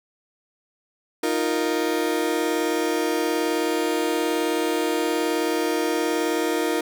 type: chord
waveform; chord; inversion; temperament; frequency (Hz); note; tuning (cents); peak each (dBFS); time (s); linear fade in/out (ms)
35% pulse; Eb suspended second; none; just; 311.1 / 350 / 466.7; Eb4 / F4 / Bb4; 0 / +4 / +2; -24; 1.23-6.81; 5
effects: none